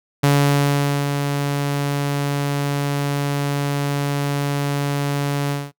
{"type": "tone with ADSR envelope", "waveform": "sawtooth", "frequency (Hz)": 142.4, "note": "C#3", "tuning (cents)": 47, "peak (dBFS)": -8, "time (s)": [0.23, 5.72], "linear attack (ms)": 9, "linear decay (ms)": 820, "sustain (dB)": -7, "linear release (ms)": 210, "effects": ["noise-tail reverb RT60 0.1 s tail -22 dB re dry"]}